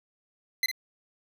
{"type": "tone with echo", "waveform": "25% pulse", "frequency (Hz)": 2049, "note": "C7", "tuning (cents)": -37, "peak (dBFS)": -19, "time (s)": [0.63, 0.66], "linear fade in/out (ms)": 2, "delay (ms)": 54, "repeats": 1, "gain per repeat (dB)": -8, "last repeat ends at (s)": 0.714, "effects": []}